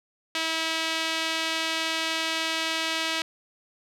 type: tone with band-pass filter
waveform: sawtooth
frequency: 323.5 Hz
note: E4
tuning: 32 cents flat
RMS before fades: -28 dBFS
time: 0.35-3.22 s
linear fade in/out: 2 ms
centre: 3300 Hz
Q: 1.2
effects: none